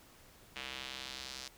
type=tone with band-pass filter sweep; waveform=square; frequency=65.5 Hz; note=C2; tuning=2 cents sharp; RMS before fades=-45 dBFS; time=0.56-1.48 s; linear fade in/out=0 ms; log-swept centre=2800 to 5100 Hz; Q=1.8; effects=pink hiss -60 dBFS RMS until 1.57 s